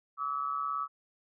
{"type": "tone pair together", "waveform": "sine", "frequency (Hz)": [1151, 1289.5], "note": ["D6", "E6"], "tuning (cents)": [-35, -39], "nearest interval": "major second", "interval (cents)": 196, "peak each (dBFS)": [-34, -33], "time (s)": [0.17, 0.88], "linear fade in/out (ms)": 50, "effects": []}